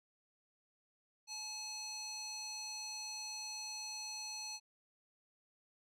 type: tone with band-pass filter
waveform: square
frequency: 856 Hz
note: A5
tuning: 48 cents flat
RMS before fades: -45 dBFS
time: 1.27-4.6 s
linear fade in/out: 50 ms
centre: 5300 Hz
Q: 3.8
effects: none